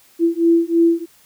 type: beating tone pair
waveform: sine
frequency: 333.7 / 336.8 Hz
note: E4 / E4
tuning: +21 / +37 cents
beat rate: 3.1 Hz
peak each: -15 dBFS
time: 0.19-1.06 s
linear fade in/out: 50 ms
effects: white hiss -52 dBFS RMS until 1.25 s